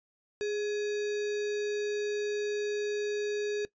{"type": "tone with sample-and-hold", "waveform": "sine", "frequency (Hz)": 415.3, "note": "G#4", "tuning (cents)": 0, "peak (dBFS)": -29, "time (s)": [0.41, 3.65], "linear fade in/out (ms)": 0, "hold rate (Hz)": 2100, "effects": ["noise-tail reverb RT60 0.1 s tail -19 dB re dry", "resampled to 16000 Hz"]}